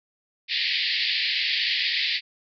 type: band-pass noise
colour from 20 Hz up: white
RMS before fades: -25 dBFS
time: 0.48-2.21 s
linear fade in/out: 50 ms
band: 1800 to 4800 Hz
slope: 96 dB/octave
effects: none